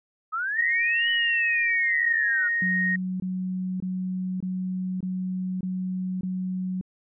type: linear two-way sweep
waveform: sine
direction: up then down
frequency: 1244.5 to 2987 to 1419 Hz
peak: -25 dBFS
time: 0.32-2.49 s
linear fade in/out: 20 ms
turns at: 1.1 s
type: tone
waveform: sine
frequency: 1864.7 Hz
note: A#6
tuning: in tune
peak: -22 dBFS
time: 0.57-2.96 s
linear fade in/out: 5 ms
type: tone bursts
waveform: sine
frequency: 185 Hz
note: F#3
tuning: in tune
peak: -26 dBFS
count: 7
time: 2.62-6.812 s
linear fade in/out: 2 ms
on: 580 ms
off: 22 ms
effects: none